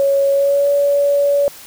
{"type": "tone with pitch glide", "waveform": "sine", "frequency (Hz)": [554.4, 568.7], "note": ["C#5", "C#5"], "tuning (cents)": [0, 44], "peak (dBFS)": -11, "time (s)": [0, 1.48], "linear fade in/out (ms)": 0, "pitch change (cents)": 44, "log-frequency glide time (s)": [0.3, 0.7], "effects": ["white hiss -38 dBFS RMS until 1.66 s"]}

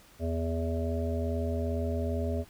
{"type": "harmonic tone", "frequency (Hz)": 82.41, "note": "E2", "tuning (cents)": 0, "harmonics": [1, 3, 5, 7, 8], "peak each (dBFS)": [-30, -35, -37, -38, -39], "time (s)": [0.19, 2.45], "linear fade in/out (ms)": 50, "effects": ["pink hiss -57 dBFS RMS until 2.49 s"]}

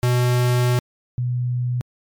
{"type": "tone pair in turn", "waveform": ["square", "sine"], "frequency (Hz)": [123.47, 123.47], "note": ["B2", "B2"], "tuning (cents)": [0, 0], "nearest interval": "unison", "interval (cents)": 0, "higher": "neither", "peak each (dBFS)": [-16, -19], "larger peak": "first", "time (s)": [[0.03, 0.79], [1.18, 1.81]], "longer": "first", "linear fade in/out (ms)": 0, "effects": ["MP3 96 kbps"]}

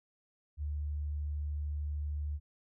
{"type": "tone", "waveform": "sine", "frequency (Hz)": 73.9, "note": "D2", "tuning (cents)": 11, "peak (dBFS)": -33, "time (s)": [0.57, 2.4], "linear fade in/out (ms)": 50, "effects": []}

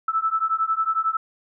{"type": "beating tone pair", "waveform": "sine", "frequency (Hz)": [1310, 1321], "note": ["E6", "E6"], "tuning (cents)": [-11, 3], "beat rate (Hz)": 11, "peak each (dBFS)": -23, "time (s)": [0.08, 1.17], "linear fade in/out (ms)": 5, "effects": []}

